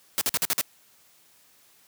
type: noise bursts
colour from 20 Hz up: white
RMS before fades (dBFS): -24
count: 6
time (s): 0.18-0.612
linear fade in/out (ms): 0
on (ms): 32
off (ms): 48
effects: white hiss -59 dBFS RMS until 1.87 s + high-pass 80 Hz 12 dB/octave